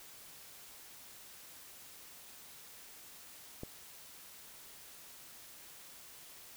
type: click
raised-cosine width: 2 ms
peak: -28 dBFS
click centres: 3.634 s
effects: white hiss -54 dBFS RMS until 6.56 s